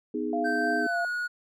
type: chord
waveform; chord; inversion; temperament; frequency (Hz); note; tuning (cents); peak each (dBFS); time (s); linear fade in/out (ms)
sine; G# minor; first; just; 249.2 / 311.5 / 415.3; B3 / D#4 / G#4; +16 / +2 / 0; -32 / -31 / -32; 0.14-0.87; 5
type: tone with tremolo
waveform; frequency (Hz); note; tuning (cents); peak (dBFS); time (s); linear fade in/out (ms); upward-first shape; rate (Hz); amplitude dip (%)
sine; 691; F5; -19; -27; 0.33-1.05; 2; sine; 3.4; 35
type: tone with pitch glide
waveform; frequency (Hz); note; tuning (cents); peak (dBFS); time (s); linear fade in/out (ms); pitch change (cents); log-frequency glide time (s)
triangle; 1557 to 1452.7; G6 to F#6; -12 to -32; -26; 0.44-1.28; 20; -120; 0.79-0.99
effects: none